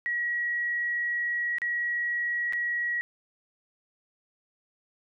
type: tone with dropouts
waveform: sine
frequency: 1913 Hz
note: A#6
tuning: 44 cents sharp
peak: -26 dBFS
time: 0.06-3.01 s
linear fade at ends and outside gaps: 0 ms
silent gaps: 1.584-1.618 / 2.525-2.533 s
effects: none